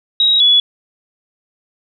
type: tone pair in turn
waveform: sine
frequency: 3816 / 3400 Hz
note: A#7 / G#7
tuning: +40 / +40 cents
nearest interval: major second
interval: 200 cents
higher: first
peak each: -9 / -7 dBFS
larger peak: second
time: 0.2-0.4 / 0.4-0.6 s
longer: neither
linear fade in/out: 2 ms
effects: none